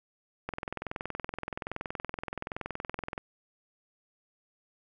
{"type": "click train", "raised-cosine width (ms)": 0.5, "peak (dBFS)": -19, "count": 58, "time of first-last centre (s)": [0.49, 3.179], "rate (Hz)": 21.2, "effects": []}